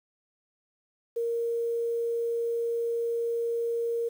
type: tone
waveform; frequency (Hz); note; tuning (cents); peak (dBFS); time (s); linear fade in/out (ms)
sine; 466.2; A#4; 0; -26; 1.16-4.09; 10
effects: 9-bit